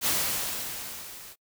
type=noise with level ramp; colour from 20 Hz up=white; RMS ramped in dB=-24 to -46 dBFS; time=0.01-1.36 s; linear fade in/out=50 ms; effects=noise-tail reverb RT60 0.1 s tail -26 dB re dry